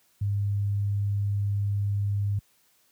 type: tone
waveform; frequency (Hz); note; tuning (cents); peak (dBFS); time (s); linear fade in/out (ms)
sine; 101.2; G#2; -44; -23; 0.21-2.39; 5
effects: white hiss -65 dBFS RMS until 2.91 s + high-pass 60 Hz 12 dB/octave